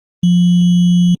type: tone with sample-and-hold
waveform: sine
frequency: 176.5 Hz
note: F3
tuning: 19 cents sharp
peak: -7 dBFS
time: 0.23-1.15 s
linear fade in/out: 5 ms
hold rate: 3150 Hz
effects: low-pass 6000 Hz 12 dB/octave + Opus 24 kbps